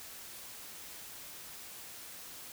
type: silence
effects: white hiss -48 dBFS RMS until 2.52 s